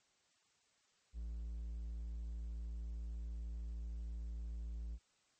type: tone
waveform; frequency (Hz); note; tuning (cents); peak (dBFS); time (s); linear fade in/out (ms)
triangle; 56.7; A#1; -47; -39; 1.13-4.99; 50
effects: white hiss -75 dBFS RMS until 5.39 s + MP3 32 kbps